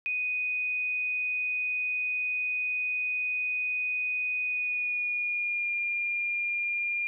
sine tone with pitch glide, 2489 to 2407 Hz, D#7 to D7, 0 to +42 cents, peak -27 dBFS, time 0.06-7.07 s, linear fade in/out 0 ms, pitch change -58 cents, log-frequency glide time 4.44-5.72 s, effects none

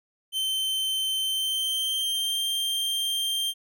45% pulse tone with pitch glide, 3095 to 3171 Hz, G7 to G7, -23 to +19 cents, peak -25 dBFS, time 0.32-3.54 s, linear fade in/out 50 ms, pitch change +42 cents, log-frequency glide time 1.19-2.43 s, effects none

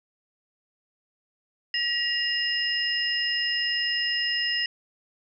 sine tone cluster, 1909 / 2829 / 5110 Hz, A#6 / F7 / D#8, +41 / +22 / +45 cents, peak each -28 dBFS, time 1.74-4.66 s, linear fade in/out 2 ms, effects none

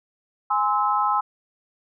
sine chord, Ab augmented, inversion none, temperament just, 830.6 / 1038.3 / 1297.8 Hz, Ab5 / C6 / E6, 0 / -14 / -27 cents, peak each -23 dBFS, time 0.5-1.21 s, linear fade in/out 10 ms, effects none

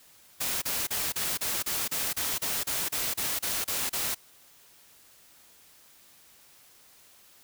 white noise bursts, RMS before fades -30 dBFS, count 15, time 0.4-4.148 s, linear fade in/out 10 ms, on 220 ms, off 32 ms, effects white hiss -57 dBFS RMS until 7.43 s

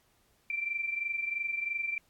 sine tone pair together, 2349 / 2372 Hz, D7 / D7, 0 / +17 cents, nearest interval unison, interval 17 cents, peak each -32 / -37 dBFS, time 0.5-1.98 s, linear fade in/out 2 ms, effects pink hiss -69 dBFS RMS until 2.09 s + AAC 64 kbps

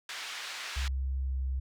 pink band-pass noise, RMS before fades -40 dBFS, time 0.09-0.88 s, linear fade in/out 2 ms, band 1600 to 4900 Hz, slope 12 dB/octave
sine tone with pitch glide, 66.3 to 65.69 Hz, C2 to C2, +23 to +7 cents, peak -29 dBFS, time 0.76-1.6 s, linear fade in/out 10 ms, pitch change -16 cents, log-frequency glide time 1.25-1.31 s
effects none

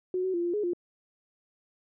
sine tone with pitch steps, 366.8 / 375.1 / 344.8 / 347.5 / 418.1 / 350.6 Hz, F#4 / F#4 / F4 / F4 / G#4 / F4, -15 / +24 / -22 / -9 / +12 / +7 cents, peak -26 dBFS, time 0.14-0.734 s, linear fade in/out 2 ms, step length 99 ms, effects none

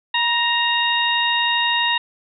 harmonic tone with a mistuned harmonic, 932.3 Hz, A#5, in tune, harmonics 1 / 2 / 3 / 4, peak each -22 / -22 / -22 / -22 dBFS, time 0.14-1.98 s, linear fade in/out 5 ms, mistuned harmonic 1, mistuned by +40 cents, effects none

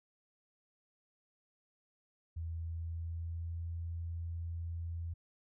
sine tone with pitch glide, 82.41 to 84.09 Hz, E2 to E2, 0 to +35 cents, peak -37 dBFS, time 2.36-5.14 s, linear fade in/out 10 ms, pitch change +35 cents, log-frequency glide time 2.47-3.67 s, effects none

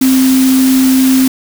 sine tone in noise, 261.6 Hz, C4, in tune, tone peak -6 dBFS, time 0.01-1.28 s, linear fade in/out 5 ms, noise white, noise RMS -19 dBFS, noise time 0.01-1.28 s, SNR +10 dB, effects none

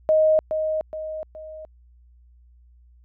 sine tone with echo, 625 Hz, D#5, 8 cents sharp, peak -14 dBFS, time 0.09-0.39 s, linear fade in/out 0 ms, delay 420 ms, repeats 3, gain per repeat -7 dB, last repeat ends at 1.65 s, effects added 60 Hz sine -50 dBFS peak until 3.04 s

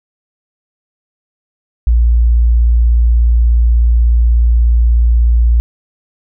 sine tone, 58.27 Hz, A#1, in tune, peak -6 dBFS, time 1.87-5.6 s, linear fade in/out 0 ms, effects none

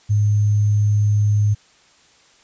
sine tone with sample-and-hold, 104.3 Hz, G#2, 8 cents sharp, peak -13 dBFS, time 0.09-1.55 s, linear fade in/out 20 ms, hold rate 6300 Hz, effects white hiss -53 dBFS RMS until 2.43 s + resampled to 16000 Hz

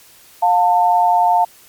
sine tone pair together, 710 / 894.5 Hz, F5 / A5, +28 / +28 cents, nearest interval major third, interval 400 cents, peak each -13 dBFS, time 0.42-1.45 s, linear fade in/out 10 ms, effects white hiss -46 dBFS RMS until 1.68 s + MP3 96 kbps

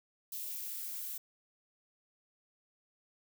violet noise with high-pass filter sweep, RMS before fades -41 dBFS, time 0.32-1.18 s, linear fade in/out 5 ms, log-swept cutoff 3300 to 820 Hz, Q 1.4, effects none

